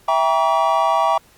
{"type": "chord", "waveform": "triangle", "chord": "E diminished seventh", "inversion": "none", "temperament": "just", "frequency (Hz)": [659.3, 791.1, 949.3, 1139.2], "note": ["E5", "G5", "Bb5", "Db6"], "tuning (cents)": [0, 16, 31, 47], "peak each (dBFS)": -18, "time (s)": [0.08, 1.18], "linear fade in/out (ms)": 5, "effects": ["pink hiss -52 dBFS RMS until 1.37 s", "Opus 48 kbps"]}